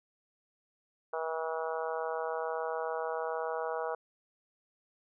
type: harmonic tone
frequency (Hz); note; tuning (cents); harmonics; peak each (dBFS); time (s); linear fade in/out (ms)
161.2; E3; -38; 3 / 4 / 5 / 6 / 7 / 8 / 9; -36 / -38 / -40 / -42 / -43 / -44 / -45; 1.13-3.95; 5
effects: none